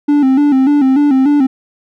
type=tone with vibrato; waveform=triangle; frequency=277.2 Hz; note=C#4; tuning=in tune; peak=-5 dBFS; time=0.08-1.47 s; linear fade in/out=10 ms; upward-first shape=square; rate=3.4 Hz; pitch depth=87 cents each way; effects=none